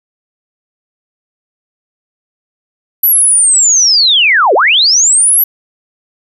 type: linear two-way sweep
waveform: sine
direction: down then up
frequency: 12000 to 350.7 to 12000 Hz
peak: -5 dBFS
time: 3.03-5.44 s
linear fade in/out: 5 ms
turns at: 4.54 s
effects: none